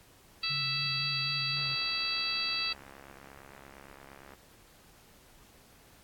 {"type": "harmonic tone", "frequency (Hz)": 659.3, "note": "E5", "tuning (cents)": 0, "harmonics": [2, 3, 4, 5, 6, 7], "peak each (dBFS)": [-42, -44, -35, -42, -36, -33], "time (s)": [0.43, 2.73], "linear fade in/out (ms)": 5}
{"type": "tone with vibrato", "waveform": "sine", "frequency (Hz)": 139, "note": "C#3", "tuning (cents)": 5, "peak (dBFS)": -39, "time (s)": [0.49, 1.76], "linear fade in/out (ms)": 20, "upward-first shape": "square", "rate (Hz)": 3.9, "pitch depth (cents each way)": 32}
{"type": "click train", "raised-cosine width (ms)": 0.5, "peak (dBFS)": -35, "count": 191, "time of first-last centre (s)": [1.57, 4.336], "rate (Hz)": 68.7}
{"effects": ["pink hiss -59 dBFS RMS until 6.03 s", "AAC 64 kbps"]}